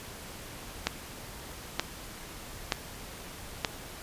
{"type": "click train", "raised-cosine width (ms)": 0.2, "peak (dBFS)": -8, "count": 4, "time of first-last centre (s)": [0.87, 3.648], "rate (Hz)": 1.08, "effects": ["pink hiss -44 dBFS RMS until 4.02 s", "resampled to 32000 Hz"]}